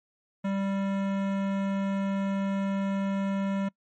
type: tone with hard clipping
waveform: sine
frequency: 196 Hz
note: G3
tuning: in tune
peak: -28 dBFS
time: 0.44-3.69 s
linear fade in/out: 10 ms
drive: 18 dB
effects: noise-tail reverb RT60 0.1 s tail -24 dB re dry + MP3 48 kbps